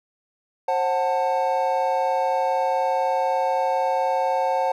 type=chord; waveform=triangle; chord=F# diminished; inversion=second; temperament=just; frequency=532.8 / 740 / 888 Hz; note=C5 / F#5 / A5; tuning=+31 / 0 / +16 cents; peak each=-22 dBFS; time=0.68-4.72 s; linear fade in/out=5 ms; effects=none